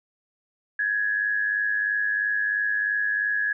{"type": "tone with amplitude modulation", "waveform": "sine", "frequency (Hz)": 1679, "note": "G#6", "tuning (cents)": 18, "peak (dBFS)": -19, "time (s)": [0.79, 3.53], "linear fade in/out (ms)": 5, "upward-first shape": "sine", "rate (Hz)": 103, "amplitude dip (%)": 60, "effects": []}